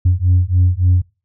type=beating tone pair; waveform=sine; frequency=88.6 / 92.1 Hz; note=F2 / F#2; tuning=+25 / -7 cents; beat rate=3.5 Hz; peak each=-12 dBFS; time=0.05-1.02 s; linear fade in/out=10 ms; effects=noise-tail reverb RT60 0.3 s tail -23 dB re dry + tanh soft clip ceiling -6 dBFS